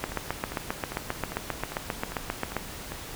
two click trains, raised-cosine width 0.5 ms, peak -20 / -12 dBFS, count 8 / 20, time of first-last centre 0.12-2.92 / 0.04-2.567 s, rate 2.5 / 7.52 Hz, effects pink hiss -40 dBFS RMS until 3.15 s

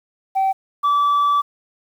sine tone pair in turn, 771 / 1155.2 Hz, G5 / D6, -29 / -29 cents, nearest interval perfect fifth, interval 700 cents, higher second, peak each -13 / -11 dBFS, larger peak second, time 0.35-0.53 / 0.83-1.42 s, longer second, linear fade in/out 20 ms, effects tanh soft clip ceiling -13 dBFS + 8-bit

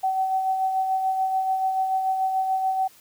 sine tone with tremolo, 761 Hz, F#5, 48 cents sharp, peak -19 dBFS, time 0.03-2.88 s, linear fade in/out 10 ms, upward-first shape sine, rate 6.9 Hz, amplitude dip 40%, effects white hiss -53 dBFS RMS until 3 s

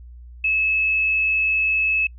sine tone, 2595 Hz, E7, 28 cents flat, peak -17 dBFS, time 0.44-2.07 s, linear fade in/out 5 ms, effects noise-tail reverb RT60 0.1 s tail -26 dB re dry + added 60 Hz sine -38 dBFS peak until 2.18 s

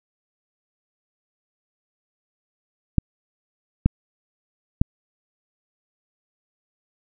clicks, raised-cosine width 5 ms, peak -3 dBFS, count 3, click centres 2.983 / 3.86 / 4.815 s, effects none

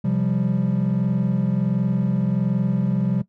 triangle chord, C suspended fourth, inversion none, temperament equal, 130.81 / 174.61 / 196 Hz, C3 / F3 / G3, 0 / 0 / 0 cents, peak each -21 / -20 / -20 dBFS, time 0.04-3.22 s, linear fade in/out 10 ms, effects noise-tail reverb RT60 0.1 s tail -17 dB re dry + tanh soft clip ceiling -9 dBFS

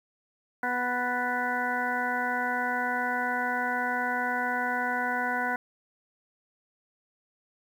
harmonic tone with a mistuned harmonic, 246.9 Hz, B3, in tune, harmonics 1 / 2 / 3 / 4 / 6 / 7 / 8, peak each -36 / -38 / -32 / -34 / -30 / -38 / -37 dBFS, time 0.63-5.56 s, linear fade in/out 2 ms, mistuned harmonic 7, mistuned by +27 cents, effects 9-bit

